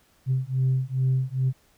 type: beating tone pair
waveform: sine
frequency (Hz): 129.5 / 131.9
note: C3 / C3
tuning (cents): -17 / +14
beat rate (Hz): 2.4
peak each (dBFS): -23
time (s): 0.26-1.53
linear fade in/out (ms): 50
effects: tanh soft clip ceiling -16 dBFS + pink hiss -62 dBFS RMS until 1.77 s